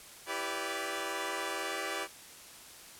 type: chord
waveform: 10% pulse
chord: E minor seventh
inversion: none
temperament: equal with one note detuned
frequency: 329.6 / 392 / 493.9 / 576.9 Hz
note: E4 / G4 / B4 / D5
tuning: 0 / 0 / 0 / -31 cents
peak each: -33 / -30 / -33 / -31 dBFS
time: 0.26-2.08 s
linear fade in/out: 50 ms
effects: white hiss -51 dBFS RMS until 2.99 s + low-pass 12000 Hz 12 dB/octave